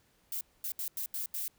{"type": "noise bursts at uneven times", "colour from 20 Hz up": "violet", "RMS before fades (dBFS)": -36, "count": 6, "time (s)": [[0.32, 0.41], [0.64, 0.72], [0.79, 0.88], [0.97, 1.06], [1.14, 1.26], [1.34, 1.48]], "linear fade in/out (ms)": 2, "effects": ["pink hiss -69 dBFS RMS until 1.58 s"]}